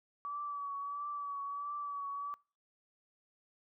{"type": "tone with vibrato", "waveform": "sine", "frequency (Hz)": 1145, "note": "D6", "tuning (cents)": -44, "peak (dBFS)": -37, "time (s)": [0.25, 2.34], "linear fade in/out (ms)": 0, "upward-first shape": "triangle", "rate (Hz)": 1.5, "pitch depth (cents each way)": 40, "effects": ["noise-tail reverb RT60 0.4 s tail -25 dB re dry"]}